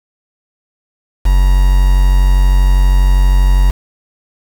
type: tone with quantisation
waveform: triangle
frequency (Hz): 46.25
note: F#1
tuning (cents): 0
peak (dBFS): -4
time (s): 1.25-3.71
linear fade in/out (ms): 10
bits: 4
effects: none